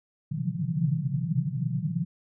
white band-pass noise, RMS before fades -28 dBFS, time 0.31-2.05 s, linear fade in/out 10 ms, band 120 to 180 Hz, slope 96 dB/octave, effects none

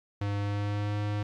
square tone with pitch glide, 101.5 to 103.87 Hz, G#2 to G#2, -39 to +1 cents, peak -29 dBFS, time 0.21-1.23 s, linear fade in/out 5 ms, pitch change +40 cents, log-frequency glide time 0.37-0.99 s, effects low-pass 4000 Hz 12 dB/octave + 11-bit

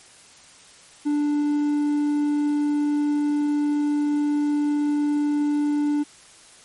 triangle tone, 293.7 Hz, D4, in tune, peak -17 dBFS, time 1.05-6.04 s, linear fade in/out 20 ms, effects white hiss -49 dBFS RMS until 6.64 s + MP3 48 kbps

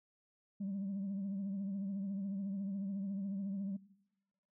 sine tone with vibrato, 196.3 Hz, G3, 3 cents sharp, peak -35 dBFS, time 0.6-3.77 s, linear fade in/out 10 ms, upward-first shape triangle, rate 14 Hz, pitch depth 81 cents each way, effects noise-tail reverb RT60 1.0 s tail -21 dB re dry + tanh soft clip ceiling -34 dBFS

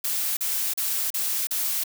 blue noise bursts, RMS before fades -26 dBFS, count 5, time 0.04-1.838 s, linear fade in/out 5 ms, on 330 ms, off 37 ms, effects none

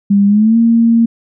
sine tone with pitch glide, 200.7 to 230.5 Hz, G3 to A#3, +41 to -19 cents, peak -6 dBFS, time 0.1-1.06 s, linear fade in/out 10 ms, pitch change +240 cents, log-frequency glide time 0.27-0.57 s, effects none

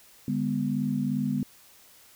sine chord, G# diminished, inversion second, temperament equal with one note detuned, 146.83 / 204.1 / 246.9 Hz, D3 / G#3 / B3, 0 / -30 / 0 cents, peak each -31 / -29 / -28 dBFS, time 0.28-1.43 s, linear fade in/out 2 ms, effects white hiss -55 dBFS RMS until 2.15 s

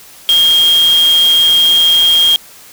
sine tone in noise, 3233 Hz, G#7, 47 cents flat, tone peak -6 dBFS, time 0.29-2.36 s, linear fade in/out 0 ms, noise white, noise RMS -22 dBFS, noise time 0.29-2.36 s, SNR +13 dB, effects white hiss -38 dBFS RMS until 2.72 s

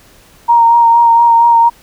sine tone with vibrato, 932.3 Hz, A#5, in tune, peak -4 dBFS, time 0.48-1.7 s, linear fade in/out 20 ms, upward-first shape sine, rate 4.3 Hz, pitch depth 20 cents each way, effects pink hiss -44 dBFS RMS until 1.82 s

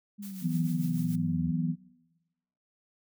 sine linear sweep, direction down, 207.7 to 72 Hz, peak -38 dBFS, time 0.18-1.52 s, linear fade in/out 20 ms
blue noise with tremolo, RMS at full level -46 dBFS, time 0.22-1.16 s, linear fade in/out 10 ms, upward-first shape triangle, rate 6.8 Hz, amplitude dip 65%
sine chord, E suspended second, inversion none, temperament equal, 164.81 / 185 / 246.9 Hz, E3 / F#3 / B3, 0 / 0 / 0 cents, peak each -29 / -33 / -32 dBFS, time 0.41-1.76 s, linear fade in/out 50 ms
effects noise-tail reverb RT60 1.0 s tail -21 dB re dry

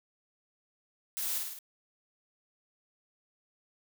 blue noise with echo, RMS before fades -35 dBFS, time 1.17-1.38 s, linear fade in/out 0 ms, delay 52 ms, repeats 4, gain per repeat -3 dB, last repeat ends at 1.588 s, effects none

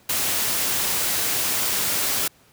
white noise, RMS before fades -23 dBFS, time 0.09-2.28 s, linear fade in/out 5 ms, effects pink hiss -56 dBFS RMS until 2.52 s + high-pass 60 Hz 12 dB/octave

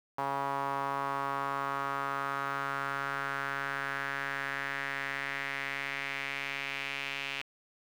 sawtooth tone with band-pass filter sweep, 138.59 Hz, C#3, in tune, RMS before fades -35 dBFS, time 0.18-7.42 s, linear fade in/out 5 ms, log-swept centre 950 to 2600 Hz, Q 3.3, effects 9-bit

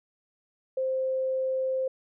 sine tone, 523.3 Hz, C5, in tune, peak -25 dBFS, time 0.77-1.88 s, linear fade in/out 5 ms, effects none

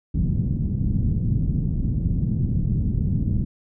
white low-pass noise, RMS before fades -22 dBFS, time 0.14-3.45 s, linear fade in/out 10 ms, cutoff 190 Hz, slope 24 dB/octave, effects none

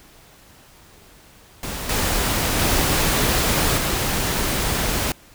pink noise with level steps, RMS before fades -29 / -21 / -19 / -22 dBFS, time 1.63-5.12 s, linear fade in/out 2 ms, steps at 1.89 / 2.59 / 3.77 s, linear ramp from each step 5 ms, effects pink hiss -49 dBFS RMS until 5.34 s

